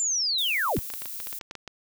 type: linear sweep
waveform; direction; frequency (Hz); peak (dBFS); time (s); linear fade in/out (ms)
sine; down; 7360 to 38.5; -23; 0-0.79; 0
type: noise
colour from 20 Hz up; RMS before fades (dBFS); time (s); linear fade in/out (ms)
violet; -36; 0.38-1.39; 5
type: clicks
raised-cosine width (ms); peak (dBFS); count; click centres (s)
0.2; -20; 12; 0.767 / 0.902 / 0.938 / 1.02 / 1.057 / 1.202 / 1.271 / 1.328 / 1.412 / 1.511 / 1.553 / 1.677
effects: none